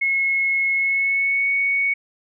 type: tone with pitch glide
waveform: sine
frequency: 2176 to 2226 Hz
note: C#7 to C#7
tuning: -33 to +7 cents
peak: -17 dBFS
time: 0.01-1.94 s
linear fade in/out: 10 ms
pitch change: +40 cents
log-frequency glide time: 0.74-1.49 s
effects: none